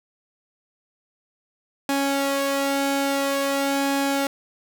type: tone with flanger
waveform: sawtooth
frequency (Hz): 277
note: C#4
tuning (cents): -1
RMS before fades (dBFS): -23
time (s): 1.89-4.27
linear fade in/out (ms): 2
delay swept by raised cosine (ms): 1.2 to 2.3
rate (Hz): 0.49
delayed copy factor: +0.55
effects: 7-bit